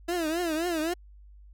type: tone with vibrato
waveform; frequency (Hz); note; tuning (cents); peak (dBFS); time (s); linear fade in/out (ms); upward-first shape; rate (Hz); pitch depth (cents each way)
30% pulse; 331.4; E4; +9; -24; 0.08-0.94; 10; triangle; 3.8; 160
effects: added 50 Hz sine -48 dBFS peak until 1.53 s